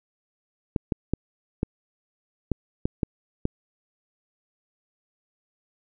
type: clicks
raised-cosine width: 3 ms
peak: -10 dBFS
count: 8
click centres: 0.762 / 0.922 / 1.136 / 1.631 / 2.517 / 2.855 / 3.032 / 3.454 s
effects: none